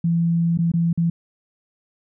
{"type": "tone with dropouts", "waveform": "sine", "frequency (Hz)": 168.3, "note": "E3", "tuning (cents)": 36, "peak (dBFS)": -16, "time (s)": [0.04, 1.1], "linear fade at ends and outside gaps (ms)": 5, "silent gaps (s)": [[0.575, 0.587], [0.718, 0.737], [0.93, 0.975]], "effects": []}